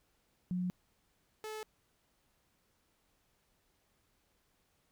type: tone pair in turn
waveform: sine / sawtooth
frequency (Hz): 180.5 / 432.5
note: F#3 / A4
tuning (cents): -43 / -30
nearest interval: octave + minor third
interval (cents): 1513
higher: second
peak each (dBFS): -32 / -37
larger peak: first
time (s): 0.51-0.7 / 1.44-1.63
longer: neither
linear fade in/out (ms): 0
effects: pink hiss -75 dBFS RMS until 4.91 s